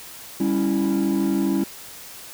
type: chord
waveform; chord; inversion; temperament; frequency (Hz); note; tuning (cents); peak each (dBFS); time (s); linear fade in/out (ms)
triangle; C# diminished; second; equal with one note detuned; 198.39 / 277.2 / 329.6; G3 / C#4 / E4; +21 / 0 / 0; -20; 0.4-1.64; 5
effects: tanh soft clip ceiling -13 dBFS + white hiss -40 dBFS RMS until 2.33 s